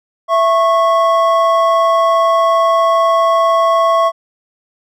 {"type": "tone pair together", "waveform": "triangle", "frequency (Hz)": [663.9, 1099], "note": ["E5", "C#6"], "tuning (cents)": [12, -15], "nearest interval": "major sixth", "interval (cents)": 873, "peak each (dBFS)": -10, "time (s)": [0.28, 4.12], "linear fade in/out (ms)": 50, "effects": []}